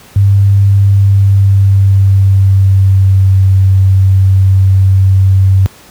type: tone with pitch glide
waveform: sine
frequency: 99.3 to 95.75 Hz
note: G2 to G2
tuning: +23 to -40 cents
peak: -3 dBFS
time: 0.16-5.66 s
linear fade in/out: 0 ms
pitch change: -63 cents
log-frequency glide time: 0.76-3.38 s
effects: pink hiss -38 dBFS RMS until 5.9 s + high-pass 60 Hz 12 dB/octave